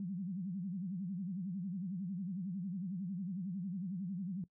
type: tone with vibrato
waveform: sine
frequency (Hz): 185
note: F#3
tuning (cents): 0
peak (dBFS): -37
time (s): 0-4.44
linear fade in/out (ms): 2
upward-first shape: sine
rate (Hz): 11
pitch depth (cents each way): 170
effects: noise-tail reverb RT60 0.1 s tail -19 dB re dry